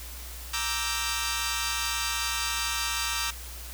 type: chord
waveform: 10% pulse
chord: E half-diminished seventh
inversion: second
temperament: equal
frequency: 932.3 / 1174.7 / 1318.5 / 1568 Hz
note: Bb5 / D6 / E6 / G6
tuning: 0 / 0 / 0 / 0 cents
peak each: -25 dBFS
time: 0.53-3.31 s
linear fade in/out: 10 ms
effects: added 60 Hz sine -40 dBFS peak until 3.73 s + white hiss -43 dBFS RMS until 3.73 s